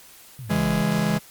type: exponential sweep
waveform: sine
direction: down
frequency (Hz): 140 to 36.56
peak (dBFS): -33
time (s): 0.39-0.82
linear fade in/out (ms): 0
type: chord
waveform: 45% pulse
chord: C# minor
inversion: none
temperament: just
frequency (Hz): 138.59 / 166.31 / 207.9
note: C#3 / E3 / G#3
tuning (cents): 0 / +16 / +2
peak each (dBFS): -28 / -24 / -23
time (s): 0.49-1.19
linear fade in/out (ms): 20
effects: white hiss -48 dBFS RMS until 1.3 s + Opus 48 kbps